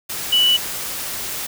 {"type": "tone in noise", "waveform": "sine", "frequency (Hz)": 2960, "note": "F#7", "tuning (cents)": 0, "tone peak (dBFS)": -12, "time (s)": [0.32, 0.57], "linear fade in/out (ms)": 10, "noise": "white", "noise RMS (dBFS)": -27, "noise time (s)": [0.09, 1.47], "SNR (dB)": 12, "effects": []}